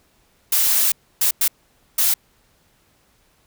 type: noise bursts at uneven times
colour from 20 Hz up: blue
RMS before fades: -17 dBFS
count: 4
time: 0.52-0.92 / 1.21-1.31 / 1.41-1.48 / 1.98-2.14 s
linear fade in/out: 5 ms
effects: pink hiss -60 dBFS RMS until 3.46 s